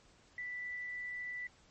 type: tone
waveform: sine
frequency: 1975.5 Hz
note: B6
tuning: in tune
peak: -39 dBFS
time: 0.38-1.47 s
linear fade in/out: 2 ms
effects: pink hiss -65 dBFS RMS until 1.7 s + MP3 32 kbps